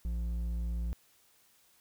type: tone with hard clipping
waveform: sine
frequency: 57.8 Hz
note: A#1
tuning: 14 cents flat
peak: -33 dBFS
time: 0.05-0.93 s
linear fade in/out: 0 ms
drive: 6 dB
effects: white hiss -66 dBFS RMS until 1.8 s